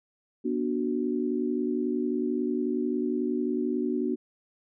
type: chord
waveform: sine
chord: B minor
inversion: none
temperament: equal with one note detuned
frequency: 242.6 / 293.7 / 370 Hz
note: B3 / D4 / F#4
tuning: -31 / 0 / 0 cents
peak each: -29 / -30 / -30 dBFS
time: 0.44-4.16 s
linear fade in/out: 20 ms
effects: none